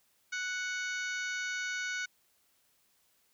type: harmonic tone with a mistuned harmonic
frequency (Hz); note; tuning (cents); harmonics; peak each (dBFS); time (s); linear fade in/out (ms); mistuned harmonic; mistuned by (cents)
740; F#5; 0; 2 / 3 / 4 / 5 / 6 / 7 / 8 / 9; -35 / -40 / -47 / -47 / -48 / -56 / -46 / -49; 0.32-2.06; 10; 7; -25
effects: white hiss -71 dBFS RMS until 3.33 s